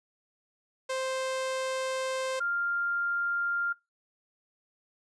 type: tone pair in turn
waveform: sawtooth / sine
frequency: 523.3 / 1397 Hz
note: C5 / F6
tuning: 0 / 0 cents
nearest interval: octave + perfect fourth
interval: 1700 cents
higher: second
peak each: -26 / -27 dBFS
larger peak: first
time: 0.89-2.4 / 2.4-3.73 s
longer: first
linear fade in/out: 10 ms
effects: noise-tail reverb RT60 0.2 s tail -21 dB re dry + resampled to 22050 Hz